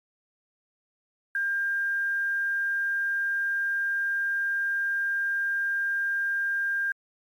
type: tone with quantisation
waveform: sine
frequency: 1600 Hz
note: G6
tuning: 35 cents sharp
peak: -24 dBFS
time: 1.35-6.92 s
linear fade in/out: 2 ms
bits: 9
effects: MP3 96 kbps